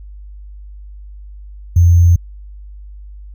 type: tone with sample-and-hold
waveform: sine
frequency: 86.2 Hz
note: F2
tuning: 22 cents flat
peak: -5 dBFS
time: 1.76-2.16 s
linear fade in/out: 5 ms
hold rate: 6300 Hz
effects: added 50 Hz sine -31 dBFS peak until 3.34 s